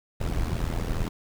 brown noise with amplitude modulation, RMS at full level -24 dBFS, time 0.2-1.09 s, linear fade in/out 10 ms, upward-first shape sine, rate 82.2 Hz, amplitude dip 80%, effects none

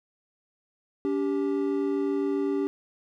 triangle tone pair together, 284.4 / 392 Hz, C#4 / G4, +45 / 0 cents, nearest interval tritone, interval 555 cents, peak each -25 / -25 dBFS, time 1.05-2.67 s, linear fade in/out 0 ms, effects none

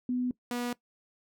sine / sawtooth tone pair in turn, 249.1 / 242.8 Hz, B3 / B3, +15 / -29 cents, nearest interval unison, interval 44 cents, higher first, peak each -27 dBFS, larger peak neither, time 0.09-0.31 / 0.51-0.73 s, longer neither, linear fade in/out 2 ms, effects noise-tail reverb RT60 0.1 s tail -19 dB re dry

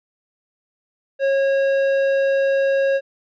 sine tone with tanh clipping, 546 Hz, C#5, 26 cents flat, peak -17 dBFS, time 1.19-3.01 s, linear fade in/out 50 ms, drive 11 dB, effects none

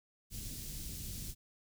pink band-stop noise, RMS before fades -43 dBFS, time 0.3-1.35 s, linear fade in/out 50 ms, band 180 to 5000 Hz, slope 12 dB/octave, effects none

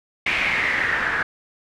white noise with low-pass filter sweep, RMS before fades -22 dBFS, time 0.26-1.23 s, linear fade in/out 5 ms, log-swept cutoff 2400 to 1600 Hz, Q 5.6, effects none

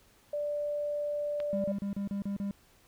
sine tone, 587.3 Hz, D5, in tune, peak -30 dBFS, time 0.33-1.72 s, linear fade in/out 5 ms
click, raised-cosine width 0.3 ms, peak -27 dBFS, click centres 1.402 s
triangle tone bursts, 200 Hz, G3, 35 cents sharp, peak -29 dBFS, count 7, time 1.53-2.51 s, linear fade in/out 0 ms, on 110 ms, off 35 ms
effects pink hiss -63 dBFS RMS until 2.87 s

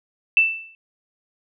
sine tone with exponential decay, 2658 Hz, E7, 14 cents sharp, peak -9 dBFS, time 0.37-0.75 s, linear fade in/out 1 ms, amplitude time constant 82 ms, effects none

